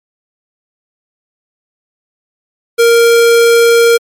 square tone, 466.2 Hz, A#4, in tune, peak -5 dBFS, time 2.78-3.98 s, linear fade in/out 20 ms, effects MP3 64 kbps

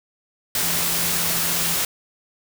sine tone in noise, 169.6 Hz, E3, 50 cents sharp, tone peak -33 dBFS, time 0.63-1.75 s, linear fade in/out 2 ms, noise white, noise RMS -22 dBFS, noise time 0.55-1.85 s, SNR -14 dB, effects none

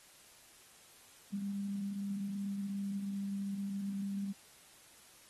sine tone with pitch glide, 199.6 to 198.11 Hz, G3 to G3, +32 to +19 cents, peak -35 dBFS, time 1.32-4.33 s, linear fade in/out 20 ms, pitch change -13 cents, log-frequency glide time 1.67-3.48 s, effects white hiss -60 dBFS RMS until 5.29 s + AAC 32 kbps

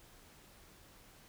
silence, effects pink hiss -60 dBFS RMS until 1.28 s

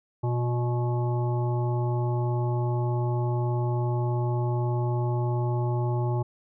harmonic tone with a mistuned harmonic, 121.7 Hz, B2, 25 cents flat, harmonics 1 / 3 / 5 / 7 / 9, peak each -24 / -32 / -38 / -35 / -43 dBFS, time 0.23-6.23 s, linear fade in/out 10 ms, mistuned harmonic 3, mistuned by -24 cents, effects none

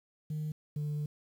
sine tone pair in turn, 153.2 / 148.67 Hz, D#3 / D3, -27 / +22 cents, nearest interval minor second, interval 51 cents, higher first, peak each -31 / -29 dBFS, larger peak second, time 0.3-0.52 / 0.76-1.06 s, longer second, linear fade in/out 5 ms, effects tanh soft clip ceiling -31 dBFS + 10-bit

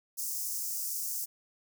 white high-pass noise, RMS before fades -35 dBFS, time 0.17-1.26 s, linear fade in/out 20 ms, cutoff 5300 Hz, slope 48 dB/octave, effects none

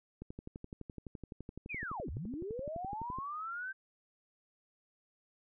click train, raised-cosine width 3 ms, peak -31 dBFS, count 36, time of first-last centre 0.22-3.186 s, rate 11.8 Hz
sine linear two-way sweep, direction down then up, 2590 to 55 to 1574 Hz, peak -38 dBFS, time 1.69-3.73 s, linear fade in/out 20 ms, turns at 2.1 s
effects none

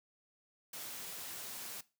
white noise, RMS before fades -45 dBFS, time 0.73-1.81 s, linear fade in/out 5 ms, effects noise-tail reverb RT60 0.3 s tail -19 dB re dry + high-pass 100 Hz 12 dB/octave

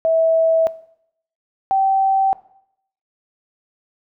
sine tone pair in turn, 651 / 774.2 Hz, E5 / G5, -22 / -22 cents, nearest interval minor third, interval 300 cents, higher second, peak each -13 dBFS, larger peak neither, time 0.05-0.67 / 1.71-2.33 s, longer neither, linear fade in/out 0 ms, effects noise-tail reverb RT60 0.7 s tail -18 dB re dry

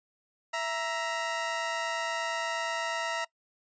20% pulse tone pair together, 662.8 / 940 Hz, E5 / A#5, +9 / +14 cents, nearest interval tritone, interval 605 cents, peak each -28 dBFS, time 0.53-3.25 s, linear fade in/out 10 ms, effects noise-tail reverb RT60 0.1 s tail -22 dB re dry + resampled to 16000 Hz

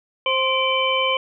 sine tone cluster, 525 / 1046 / 2335 / 3053 Hz, C5 / C6 / D7 / G7, +6 / -1 / -11 / -46 cents, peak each -23 dBFS, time 0.26-1.17 s, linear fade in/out 2 ms, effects none

